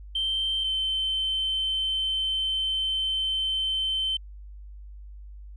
sine tone pair in turn, 3124 / 3086 Hz, G7 / G7, -7 / -28 cents, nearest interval unison, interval 21 cents, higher first, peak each -23 dBFS, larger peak neither, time 0.15-0.64 / 0.64-4.17 s, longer second, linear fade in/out 5 ms, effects tanh soft clip ceiling -20 dBFS + added 50 Hz sine -40 dBFS peak until 5.56 s

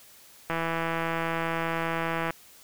click train, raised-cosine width 0.5 ms, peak -14 dBFS, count 299, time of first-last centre 0.5-2.306 s, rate 165 Hz, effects white hiss -53 dBFS RMS until 2.63 s

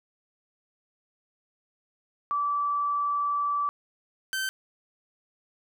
sine / sawtooth tone pair in turn, 1158 / 1545.7 Hz, D6 / G6, -25 / -25 cents, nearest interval perfect fourth, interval 500 cents, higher second, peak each -24 dBFS, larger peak neither, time 2.31-3.69 / 4.33-4.49 s, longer first, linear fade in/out 0 ms, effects none

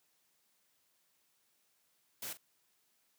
white noise with echo, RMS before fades -42 dBFS, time 2.22-2.33 s, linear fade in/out 5 ms, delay 43 ms, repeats 1, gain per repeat -13 dB, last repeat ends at 2.373 s, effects white hiss -75 dBFS RMS until 3.18 s + high-pass 100 Hz 12 dB/octave

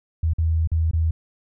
sine tone with dropouts, 81 Hz, E2, 30 cents flat, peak -17 dBFS, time 0.23-1.11 s, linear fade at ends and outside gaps 5 ms, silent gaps 0.335-0.383 / 0.674-0.716 / 0.912-0.933 s, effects none

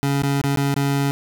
25% pulse tone with dropouts, 139.9 Hz, C#3, 16 cents sharp, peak -14 dBFS, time 0.03-1.11 s, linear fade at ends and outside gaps 0 ms, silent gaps 0.223-0.234 / 0.415-0.439 / 0.56-0.573 / 0.742-0.763 s, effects none

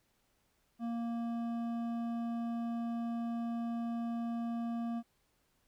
triangle tone with hard clipping, 233.1 Hz, A#3, in tune, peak -36 dBFS, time 0.79-5.03 s, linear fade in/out 50 ms, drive 13 dB, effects pink hiss -75 dBFS RMS until 5.67 s

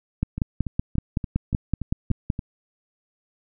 two click trains, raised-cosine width 5 ms, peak -9 / -16 dBFS, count 12 / 8, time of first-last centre 0.23-2.302 / 0.38-2.391 s, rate 5.31 / 3.48 Hz, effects none

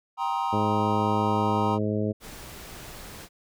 triangle chord, C minor seventh, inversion second, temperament just, 784.9 / 941.9 / 1046.5 / 1255.8 Hz, G5 / Bb5 / C6 / Eb6, +2 / +18 / 0 / +16 cents, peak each -28 / -26 / -31 / -32 dBFS, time 0.17-1.79 s, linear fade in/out 50 ms
harmonic tone, 105.7 Hz, G#2, 31 cents sharp, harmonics 1 / 2 / 3 / 4 / 5 / 6, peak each -29 / -28 / -32 / -31 / -34 / -36 dBFS, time 0.52-2.13 s, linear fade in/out 20 ms
pink noise, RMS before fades -42 dBFS, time 2.2-3.29 s, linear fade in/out 50 ms
effects none

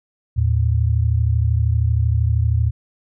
sine tone pair together, 79.3 / 112.15 Hz, D#2 / A2, +33 / +34 cents, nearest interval tritone, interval 601 cents, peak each -17 dBFS, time 0.36-2.71 s, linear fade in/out 20 ms, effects none

